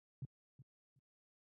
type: tone with echo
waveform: sine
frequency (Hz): 132.4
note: C3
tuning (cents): +21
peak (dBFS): -40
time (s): 0.22-0.25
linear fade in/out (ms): 2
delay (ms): 370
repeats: 2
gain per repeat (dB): -14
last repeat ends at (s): 0.99
effects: high-pass 80 Hz 12 dB/octave